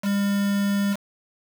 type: tone with quantisation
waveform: triangle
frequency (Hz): 200.7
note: G3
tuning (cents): +41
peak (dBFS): -18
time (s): 0.02-0.97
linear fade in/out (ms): 50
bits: 5
effects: none